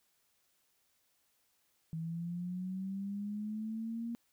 sine linear sweep, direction up, 160.3 to 235.4 Hz, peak -36 dBFS, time 1.93-4.15 s, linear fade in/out 0 ms, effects white hiss -75 dBFS RMS until 4.32 s

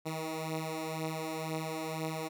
10% pulse beating tone pair, 157.6 / 159.6 Hz, D#3 / D#3, +23 / +44 cents, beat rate 2 Hz, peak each -32 / -28 dBFS, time 0.05-2.29 s, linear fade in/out 20 ms, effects none

